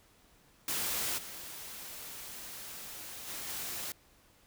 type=noise with level steps; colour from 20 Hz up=white; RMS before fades=-34 / -45 / -41 / -39 dBFS; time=0.68-3.92 s; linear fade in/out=2 ms; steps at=1.17 / 3.27 / 3.47 s; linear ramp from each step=20 ms; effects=pink hiss -64 dBFS RMS until 4.46 s